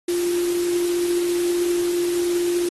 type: tone in noise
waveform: sine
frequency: 349.2 Hz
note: F4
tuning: in tune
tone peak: -19 dBFS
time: 0.08-2.69 s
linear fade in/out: 5 ms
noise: white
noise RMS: -32 dBFS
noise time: 0.08-2.69 s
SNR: +10 dB
effects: AAC 32 kbps